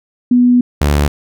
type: tone pair in turn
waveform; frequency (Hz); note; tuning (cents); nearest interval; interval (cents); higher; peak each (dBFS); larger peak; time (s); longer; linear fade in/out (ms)
sine / sawtooth; 245.8 / 72.94; B3 / D2; -8 / -11; octave + major sixth; 2103; first; -6; neither; 0.31-0.61 / 0.81-1.08; first; 5
effects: none